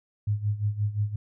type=tone with tremolo; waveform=sine; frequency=104.3 Hz; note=G#2; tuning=8 cents sharp; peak=-21 dBFS; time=0.27-1.16 s; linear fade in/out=5 ms; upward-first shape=sine; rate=5.7 Hz; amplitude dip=80%; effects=none